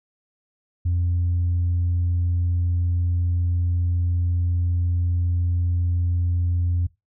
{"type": "tone", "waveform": "sine", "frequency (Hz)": 87.3, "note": "F2", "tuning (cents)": 0, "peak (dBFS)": -17, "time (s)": [0.85, 6.87], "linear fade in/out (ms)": 10, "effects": ["noise-tail reverb RT60 0.2 s tail -21 dB re dry", "tanh soft clip ceiling -16 dBFS"]}